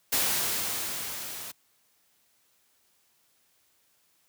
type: noise with level ramp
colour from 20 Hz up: white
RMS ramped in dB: -25 to -40 dBFS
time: 0.12-1.52 s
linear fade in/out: 10 ms
effects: white hiss -68 dBFS RMS until 4.28 s + high-pass 60 Hz 12 dB/octave